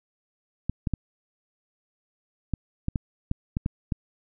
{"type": "clicks", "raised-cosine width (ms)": 5, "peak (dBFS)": -13, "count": 10, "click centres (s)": [0.696, 0.872, 0.937, 2.537, 2.884, 2.958, 3.314, 3.569, 3.661, 3.922], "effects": []}